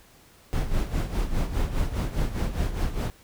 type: noise with tremolo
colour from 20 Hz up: brown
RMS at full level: -23 dBFS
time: 0.53-3.1 s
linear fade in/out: 0 ms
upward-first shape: sine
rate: 4.9 Hz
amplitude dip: 70%
effects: pink hiss -55 dBFS RMS until 3.23 s